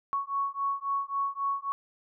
sine beating tone pair, 1108.7 / 1112.4 Hz, C#6 / C#6, 0 / +6 cents, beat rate 3.7 Hz, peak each -31 dBFS, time 0.13-1.72 s, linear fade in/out 0 ms, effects none

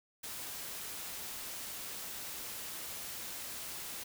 white noise, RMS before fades -43 dBFS, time 0.23-4.04 s, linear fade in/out 10 ms, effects none

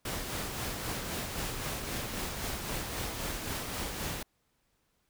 pink noise with tremolo, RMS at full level -35 dBFS, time 0.05-4.23 s, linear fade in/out 5 ms, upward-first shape sine, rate 3.8 Hz, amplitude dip 35%, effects pink hiss -75 dBFS RMS until 5.09 s

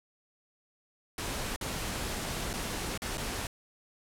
pink noise with dropouts, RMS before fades -35 dBFS, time 1.18-3.47 s, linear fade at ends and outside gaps 2 ms, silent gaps 1.562-1.611 / 2.531-2.537 / 2.976-3.019 / 3.173-3.179 s, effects low-pass 12000 Hz 12 dB/octave

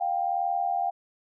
sine tone pair together, 706 / 787.4 Hz, F5 / G5, +19 / +8 cents, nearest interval major second, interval 189 cents, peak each -27 dBFS, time 0-0.91 s, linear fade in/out 20 ms, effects none

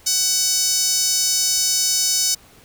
sawtooth tone with high-pass filter, 750 Hz, F#5, 23 cents sharp, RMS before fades -19 dBFS, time 0.06-2.35 s, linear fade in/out 10 ms, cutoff 5600 Hz, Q 3.2, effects pink hiss -49 dBFS RMS until 2.64 s

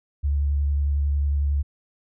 sine tone with vibrato, 71.5 Hz, D2, 46 cents flat, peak -19 dBFS, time 0.23-1.63 s, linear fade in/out 20 ms, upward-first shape sine, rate 11 Hz, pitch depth 20 cents each way, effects none

